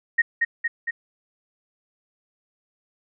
sine tone with echo, 1864.7 Hz, A#6, in tune, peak -14 dBFS, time 0.18-0.22 s, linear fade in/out 10 ms, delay 230 ms, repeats 3, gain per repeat -3 dB, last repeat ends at 0.91 s, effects none

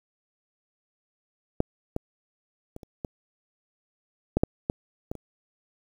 clicks, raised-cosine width 2 ms, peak -8 / -14 / -25 / -30 / -18 / -8 / -6 / -11 / -18 / -26 dBFS, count 10, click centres 1.604 / 1.964 / 2.764 / 2.832 / 3.048 / 4.37 / 4.435 / 4.699 / 5.115 / 5.153 s, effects 8-bit

